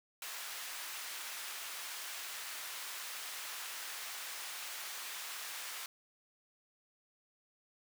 pink high-pass noise, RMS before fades -44 dBFS, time 0.22-5.86 s, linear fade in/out 2 ms, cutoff 1300 Hz, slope 12 dB/octave, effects none

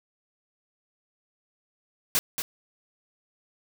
white noise with echo, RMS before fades -23 dBFS, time 2.15-2.19 s, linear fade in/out 0 ms, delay 230 ms, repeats 1, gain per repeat -7 dB, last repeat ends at 2.42 s, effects none

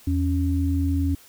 sine tone pair together, 82.41 / 277.2 Hz, E2 / C#4, 0 / 0 cents, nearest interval octave + major sixth, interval 2100 cents, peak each -21 / -24 dBFS, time 0.07-1.15 s, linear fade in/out 5 ms, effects white hiss -51 dBFS RMS until 1.28 s

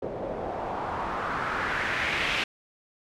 white noise with low-pass filter sweep, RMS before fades -30 dBFS, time 0.02-2.44 s, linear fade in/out 5 ms, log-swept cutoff 510 to 2700 Hz, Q 2.3, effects none

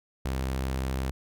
sawtooth tone, 65.7 Hz, C2, 8 cents sharp, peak -24 dBFS, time 0.25-1.11 s, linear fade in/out 5 ms, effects none

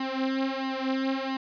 sawtooth tone with flanger, 265.7 Hz, C4, 27 cents sharp, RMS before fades -29 dBFS, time 0-1.37 s, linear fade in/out 5 ms, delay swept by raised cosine 1 to 4.4 ms, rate 1.5 Hz, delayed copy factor +0.85, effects resampled to 11025 Hz + 9-bit

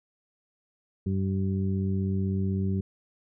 harmonic tone, 96 Hz, G2, 36 cents flat, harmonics 1 / 2 / 3 / 4, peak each -27 / -28 / -41 / -37 dBFS, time 1.06-2.81 s, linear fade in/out 5 ms, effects none

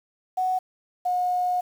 sine tone pair in turn, 742 / 722.5 Hz, F#5 / F#5, +5 / -41 cents, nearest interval unison, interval 46 cents, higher first, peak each -21 dBFS, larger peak neither, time 0.37-0.59 / 1.05-1.61 s, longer second, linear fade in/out 10 ms, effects 8-bit

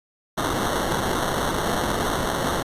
violet noise with sample-and-hold, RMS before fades -24 dBFS, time 0.37-2.63 s, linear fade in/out 10 ms, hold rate 2450 Hz, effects resampled to 32000 Hz

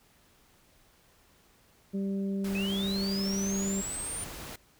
harmonic tone, 196 Hz, G3, in tune, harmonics 1 / 2 / 3, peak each -29 / -38 / -47 dBFS, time 1.93-3.82 s, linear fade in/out 20 ms
pink noise, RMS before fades -42 dBFS, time 2.44-4.56 s, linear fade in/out 5 ms
sine linear sweep, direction up, 2500 to 9280 Hz, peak -34 dBFS, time 2.55-4.24 s, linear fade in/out 2 ms
effects pink hiss -63 dBFS RMS until 4.79 s

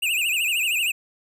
square tone with vibrato, 2648 Hz, E7, 7 cents sharp, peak -21 dBFS, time 0.02-0.92 s, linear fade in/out 10 ms, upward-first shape triangle, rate 13 Hz, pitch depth 180 cents each way, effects none

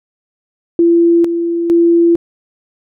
sine tone with tremolo, 339.2 Hz, E4, 50 cents sharp, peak -6 dBFS, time 0.79-2.16 s, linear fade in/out 2 ms, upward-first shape square, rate 1.1 Hz, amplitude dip 55%, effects none

